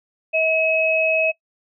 sine tone pair together, 640.2 / 2561 Hz, D#5 / D#7, +49 / +49 cents, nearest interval 2 octaves, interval 2400 cents, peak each -19 / -19 dBFS, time 0.33-1.32 s, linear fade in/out 20 ms, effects noise-tail reverb RT60 0.1 s tail -21 dB re dry

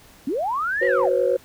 sine linear two-way sweep, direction up then down, 231.5 to 1957 to 450.9 Hz, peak -21 dBFS, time 0.27-1.11 s, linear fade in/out 5 ms, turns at 0.86 s
sine chord, F# suspended fourth, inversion none, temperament equal with one note detuned, 370 / 493.9 / 543 Hz, F#4 / B4 / C#5, 0 / 0 / -36 cents, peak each -23 / -20 / -20 dBFS, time 0.81-1.37 s, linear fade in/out 10 ms
effects tanh soft clip ceiling -9 dBFS + pink hiss -50 dBFS RMS until 1.44 s

